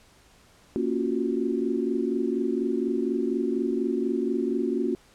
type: chord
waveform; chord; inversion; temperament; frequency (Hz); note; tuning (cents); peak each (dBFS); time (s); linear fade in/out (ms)
sine; Gb major seventh; first; equal with one note detuned; 233.1 / 277.2 / 349.2 / 373.4; Bb3 / Db4 / F4 / Gb4; 0 / 0 / 0 / +16; -29; 0.76-4.95; 0
effects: pink hiss -57 dBFS RMS until 5.14 s + low-pass 10000 Hz 12 dB/octave